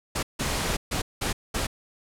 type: noise bursts at uneven times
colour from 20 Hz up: pink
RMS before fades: -27 dBFS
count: 5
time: 0.15-0.23 / 0.39-0.77 / 0.91-1.02 / 1.21-1.33 / 1.54-1.67 s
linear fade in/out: 10 ms
effects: low-pass 11000 Hz 12 dB/octave